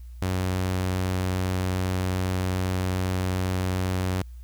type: tone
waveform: sawtooth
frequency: 92.5 Hz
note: F#2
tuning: in tune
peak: -20 dBFS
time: 0.22-4.22 s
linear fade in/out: 0 ms
effects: added 60 Hz sine -38 dBFS peak until 4.43 s + white hiss -64 dBFS RMS until 4.43 s